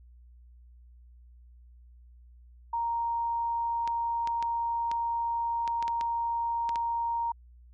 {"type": "tone", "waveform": "sine", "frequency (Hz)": 932.3, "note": "A#5", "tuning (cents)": 0, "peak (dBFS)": -27, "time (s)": [2.73, 7.32], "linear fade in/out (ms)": 5}
{"type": "clicks", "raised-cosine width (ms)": 0.2, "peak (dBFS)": -21, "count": 10, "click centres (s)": [3.876, 4.274, 4.426, 4.915, 5.677, 5.826, 5.88, 6.011, 6.692, 6.758]}
{"effects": ["added 60 Hz sine -51 dBFS peak until 7.73 s"]}